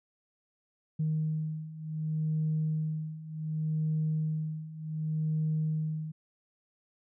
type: beating tone pair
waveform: sine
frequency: 155.56 / 156.23 Hz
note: D#3 / D#3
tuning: 0 / +7 cents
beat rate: 0.67 Hz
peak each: -33 / -30 dBFS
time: 0.99-6.12 s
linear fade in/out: 10 ms
effects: tanh soft clip ceiling -22 dBFS